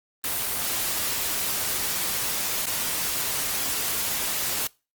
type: noise with dropouts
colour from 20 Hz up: white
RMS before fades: -27 dBFS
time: 0.24-4.67 s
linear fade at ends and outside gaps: 2 ms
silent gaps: 2.657-2.667 s
effects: noise-tail reverb RT60 0.3 s tail -24 dB re dry + Opus 24 kbps